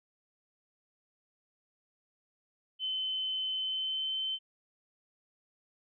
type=tone with pitch glide; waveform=sine; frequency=3055 to 3080 Hz; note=G7 to G7; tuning=-45 to -31 cents; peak=-31 dBFS; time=2.79-4.39 s; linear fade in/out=50 ms; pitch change=+14 cents; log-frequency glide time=3.54-4.15 s; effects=none